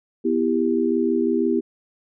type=chord; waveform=sine; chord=E minor; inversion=second; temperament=just; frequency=247.2 / 329.6 / 395.6 Hz; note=B3 / E4 / G4; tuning=+2 / 0 / +16 cents; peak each=-22 dBFS; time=0.24-1.61 s; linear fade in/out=20 ms; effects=none